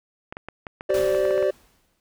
clicks, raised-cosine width 0.5 ms, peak -19 dBFS, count 11, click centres 0.325 / 0.369 / 0.486 / 0.668 / 0.809 / 0.904 / 1.148 / 1.253 / 1.308 / 1.379 / 1.427 s
triangle chord, G suspended fourth, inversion none, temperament equal with one note detuned, 383.5 / 523.3 / 587.3 Hz, G4 / C5 / D5, -38 / 0 / 0 cents, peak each -21 / -23 / -20 dBFS, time 0.89-1.51 s, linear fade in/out 10 ms
pink noise with exponential decay, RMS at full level -32 dBFS, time 0.94-2 s, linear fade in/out 1 ms, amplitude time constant 230 ms
effects none

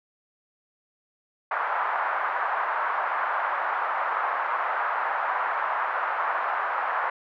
pink band-pass noise, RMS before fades -27 dBFS, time 1.51-7.1 s, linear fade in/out 5 ms, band 820 to 1500 Hz, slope 24 dB/octave, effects none

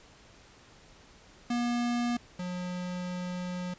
square tone pair in turn, 240 / 179.8 Hz, B3 / F#3, -49 / -49 cents, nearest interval perfect fourth, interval 500 cents, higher first, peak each -28 / -34 dBFS, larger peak first, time 1.5-2.17 / 2.39-3.74 s, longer second, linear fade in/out 5 ms, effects pink hiss -56 dBFS RMS until 3.78 s + resampled to 16000 Hz

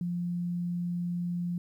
sine tone, 174.8 Hz, F3, 2 cents sharp, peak -29 dBFS, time 0.01-1.58 s, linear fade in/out 2 ms, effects 11-bit

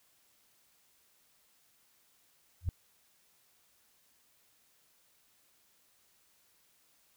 sine tone with exponential growth, 87.31 Hz, F2, in tune, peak -24 dBFS, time 2.61-2.69 s, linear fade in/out 0 ms, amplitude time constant 17 ms, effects white hiss -69 dBFS RMS until 7.16 s

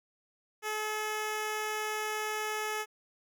10% pulse tone, 428.5 Hz, A4, 46 cents flat, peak -24 dBFS, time 0.62-2.86 s, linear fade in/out 50 ms, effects none

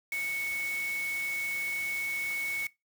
sine tone in noise, 2215 Hz, C#7, 2 cents flat, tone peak -30 dBFS, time 0.12-2.67 s, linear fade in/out 2 ms, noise white, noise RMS -43 dBFS, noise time 0.12-2.67 s, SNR +10 dB, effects noise-tail reverb RT60 0.2 s tail -21 dB re dry

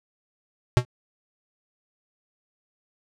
square tone with exponential decay, 123.47 Hz, B2, in tune, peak -10 dBFS, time 0.77-0.85 s, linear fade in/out 0 ms, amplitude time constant 17 ms, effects low-pass 8000 Hz 12 dB/octave

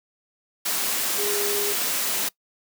sine tone in noise, 409.4 Hz, G#4, 25 cents flat, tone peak -27 dBFS, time 1.18-1.73 s, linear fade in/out 10 ms, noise white, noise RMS -25 dBFS, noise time 0.65-2.29 s, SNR -5 dB, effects noise-tail reverb RT60 0.1 s tail -22 dB re dry + high-pass 200 Hz 12 dB/octave

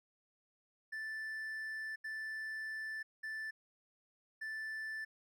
triangle tone bursts at uneven times, 1760 Hz, A6, in tune, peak -38 dBFS, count 4, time 0.92-1.96 / 2.04-3.03 / 3.23-3.51 / 4.41-5.05 s, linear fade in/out 10 ms, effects none

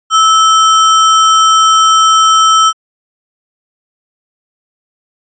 sine tone with sample-and-hold, 1309 Hz, E6, 13 cents flat, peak -4 dBFS, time 0.1-2.73 s, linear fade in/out 50 ms, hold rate 4410 Hz, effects resampled to 16000 Hz

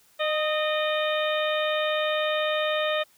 harmonic tone with a mistuned harmonic, 612 Hz, D#5, 29 cents flat, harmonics 1 / 2 / 3 / 4 / 5 / 6, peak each -25 / -31 / -32 / -34 / -35 / -33 dBFS, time 0.19-3.04 s, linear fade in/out 20 ms, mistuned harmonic 2, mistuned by +31 cents, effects white hiss -60 dBFS RMS until 3.17 s

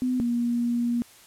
sine tone pair in turn, 252.5 / 238.3 Hz, B3 / A#3, +39 / +38 cents, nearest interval minor second, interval 101 cents, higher first, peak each -22 dBFS, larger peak neither, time 0.02-0.2 / 0.2-1.02 s, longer second, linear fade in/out 0 ms, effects white hiss -52 dBFS RMS until 1.26 s + low-pass 12000 Hz 12 dB/octave

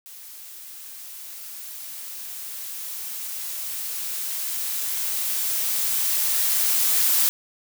blue noise with level ramp, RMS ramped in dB -42 to -19 dBFS, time 0.06-7.29 s, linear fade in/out 0 ms, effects none

